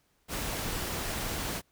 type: noise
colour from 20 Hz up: pink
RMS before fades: -34 dBFS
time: 0.28-1.62 s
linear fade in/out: 50 ms
effects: pink hiss -71 dBFS RMS until 1.71 s